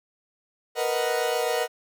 40% pulse chord, B major seventh, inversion third, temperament equal, 466.2 / 493.9 / 622.3 / 740 Hz, A#4 / B4 / D#5 / F#5, 0 / 0 / 0 / 0 cents, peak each -27 / -28 / -29 / -29 dBFS, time 0.75-1.68 s, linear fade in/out 50 ms, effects none

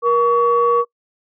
sine tone pair together, 474.7 / 1129 Hz, A#4 / C#6, +31 / +31 cents, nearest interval octave + minor third, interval 1500 cents, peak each -14 dBFS, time 0.02-0.85 s, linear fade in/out 50 ms, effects noise-tail reverb RT60 0.1 s tail -23 dB re dry + tanh soft clip ceiling -4 dBFS

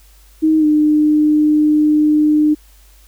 sine tone with pitch glide, 314.4 to 302.6 Hz, D#4 to D#4, +18 to -48 cents, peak -9 dBFS, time 0.42-2.55 s, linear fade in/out 20 ms, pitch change -66 cents, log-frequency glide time 0.59-0.65 s, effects added 50 Hz sine -44 dBFS peak until 3.07 s + white hiss -51 dBFS RMS until 3.07 s

